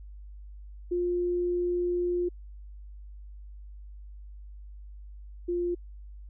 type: tone pair in turn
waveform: sine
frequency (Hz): 352.9 / 349.9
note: F4 / F4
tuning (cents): +18 / +3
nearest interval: unison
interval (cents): 15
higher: first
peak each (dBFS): -25 / -26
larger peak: first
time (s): 0.91-2.29 / 5.48-5.75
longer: first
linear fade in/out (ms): 10
effects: added 50 Hz sine -42 dBFS peak until 6.29 s